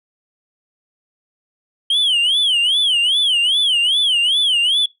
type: tone with vibrato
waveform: sine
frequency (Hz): 3116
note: G7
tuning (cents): -11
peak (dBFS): -10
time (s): 1.9-4.86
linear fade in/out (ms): 5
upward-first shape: sine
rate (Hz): 2.5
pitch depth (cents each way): 200
effects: noise-tail reverb RT60 0.2 s tail -24 dB re dry + tanh soft clip ceiling -12 dBFS